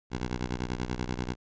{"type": "ring-modulated tone", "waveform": "10% pulse", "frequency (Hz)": 61.5, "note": "B1", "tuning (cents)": -7, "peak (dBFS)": -20, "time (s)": [0.1, 1.36], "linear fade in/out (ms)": 50, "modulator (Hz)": 35.9, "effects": ["resampled to 16000 Hz"]}